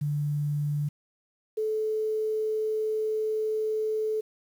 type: tone pair in turn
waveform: sine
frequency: 146.83 / 433.9 Hz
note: D3 / A4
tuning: 0 / -24 cents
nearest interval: octave + perfect fifth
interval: 1876 cents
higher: second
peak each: -25 dBFS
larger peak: neither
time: 0.01-0.89 / 1.57-4.21 s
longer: second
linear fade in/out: 10 ms
effects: 9-bit